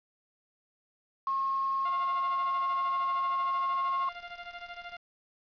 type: tone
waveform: sine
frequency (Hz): 1081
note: C#6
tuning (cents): -44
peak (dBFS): -27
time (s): 1.27-4.09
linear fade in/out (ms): 2
type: tone with tremolo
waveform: 15% pulse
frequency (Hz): 698.5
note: F5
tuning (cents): 0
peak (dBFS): -32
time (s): 1.85-4.97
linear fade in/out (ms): 5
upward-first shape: sine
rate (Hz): 13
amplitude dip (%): 70
effects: resampled to 11025 Hz + 9-bit